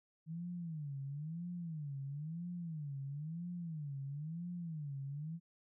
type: tone with vibrato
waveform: sine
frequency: 155.56 Hz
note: D#3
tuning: in tune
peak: -40 dBFS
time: 0.26-5.4 s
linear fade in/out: 50 ms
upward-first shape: sine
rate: 1 Hz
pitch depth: 220 cents each way
effects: none